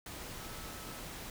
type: tone in noise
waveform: sine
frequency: 1300 Hz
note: E6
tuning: 24 cents flat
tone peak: -55 dBFS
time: 0.39-1.01 s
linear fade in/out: 2 ms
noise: pink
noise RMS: -45 dBFS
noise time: 0.06-1.3 s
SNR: -13 dB
effects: none